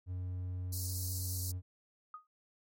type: tone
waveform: triangle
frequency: 90.9 Hz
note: F#2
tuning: 30 cents flat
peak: -34 dBFS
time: 0.06-1.62 s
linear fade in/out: 50 ms
type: high-pass noise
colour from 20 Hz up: white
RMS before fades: -41 dBFS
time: 0.72-1.52 s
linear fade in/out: 10 ms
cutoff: 4200 Hz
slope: 96 dB/octave
type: tone with exponential decay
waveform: sine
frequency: 1244.5 Hz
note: D#6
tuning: in tune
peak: -40 dBFS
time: 2.14-2.27 s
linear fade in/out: 2 ms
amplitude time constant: 28 ms
effects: MP3 64 kbps